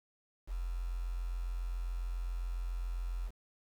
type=tone with quantisation; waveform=sine; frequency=43.65 Hz; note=F1; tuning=in tune; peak=-34 dBFS; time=0.47-3.31 s; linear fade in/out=50 ms; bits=9; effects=none